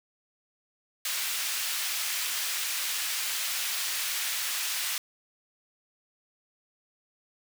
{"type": "high-pass noise", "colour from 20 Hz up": "pink", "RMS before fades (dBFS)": -31, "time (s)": [1.05, 4.98], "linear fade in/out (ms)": 2, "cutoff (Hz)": 2100, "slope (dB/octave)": 12, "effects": []}